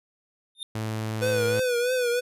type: tone with exponential growth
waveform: square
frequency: 3632 Hz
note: A#7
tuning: 46 cents flat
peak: -29 dBFS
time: 0.55-0.63 s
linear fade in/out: 1 ms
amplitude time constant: 17 ms
type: tone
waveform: sawtooth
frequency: 109.7 Hz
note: A2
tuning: 5 cents flat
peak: -24 dBFS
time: 0.75-1.6 s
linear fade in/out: 5 ms
type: tone with vibrato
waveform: square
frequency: 493.5 Hz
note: B4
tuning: 1 cent flat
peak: -23 dBFS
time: 1.21-2.21 s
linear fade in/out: 20 ms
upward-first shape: triangle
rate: 3.1 Hz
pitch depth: 80 cents each way
effects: resampled to 32000 Hz